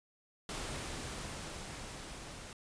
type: noise with level ramp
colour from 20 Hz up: pink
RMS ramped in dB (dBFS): -40 to -48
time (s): 0.49-2.53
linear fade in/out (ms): 2
effects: resampled to 22050 Hz